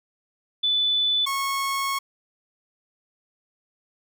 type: tone pair in turn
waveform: sine / sawtooth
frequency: 3490 / 1096.8 Hz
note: A7 / C#6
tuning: -15 / -19 cents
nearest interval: octave + minor sixth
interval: 2004 cents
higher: first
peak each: -19 / -20 dBFS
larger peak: first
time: 0.63-1.26 / 1.26-1.99 s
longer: second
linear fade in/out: 10 ms
effects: none